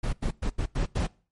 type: noise bursts at uneven times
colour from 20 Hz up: brown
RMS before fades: -26 dBFS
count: 6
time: 0.03-0.13 / 0.22-0.31 / 0.42-0.5 / 0.58-0.66 / 0.75-0.86 / 0.95-1.07 s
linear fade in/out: 10 ms
effects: noise-tail reverb RT60 0.4 s tail -23 dB re dry + MP3 48 kbps